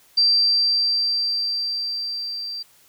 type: tone with level ramp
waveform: sine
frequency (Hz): 4699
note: D8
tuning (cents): 0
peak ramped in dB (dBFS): -13 to -28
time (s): 0.17-2.63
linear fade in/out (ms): 10
effects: white hiss -55 dBFS RMS until 2.88 s